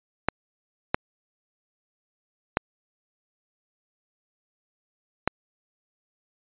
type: clicks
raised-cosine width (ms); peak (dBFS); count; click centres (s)
0.5; -5; 4; 0.286 / 0.945 / 2.571 / 5.276
effects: resampled to 8000 Hz